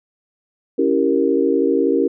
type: chord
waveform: sine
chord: C# diminished seventh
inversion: none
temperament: equal with one note detuned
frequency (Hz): 277.2 / 329.6 / 390 / 466.2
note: C#4 / E4 / G4 / Bb4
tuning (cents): 0 / 0 / -9 / 0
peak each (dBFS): -19 / -20 / -19 / -19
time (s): 0.78-2.08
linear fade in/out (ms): 10
effects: none